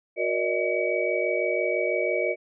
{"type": "tone cluster", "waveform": "sine", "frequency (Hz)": [365.7, 471.9, 583, 629, 2272], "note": ["F#4", "A#4", "D5", "D#5", "C#7"], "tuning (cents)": [-20, 21, -13, 19, 42], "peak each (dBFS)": -29, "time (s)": [0.16, 2.36], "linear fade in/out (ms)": 50, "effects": []}